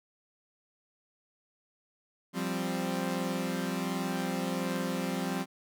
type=chord; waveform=sawtooth; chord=F suspended second; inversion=none; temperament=equal; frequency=174.61 / 196 / 261.6 Hz; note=F3 / G3 / C4; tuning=0 / 0 / 0 cents; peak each=-31 dBFS; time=2.33-5.46 s; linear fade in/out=50 ms; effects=none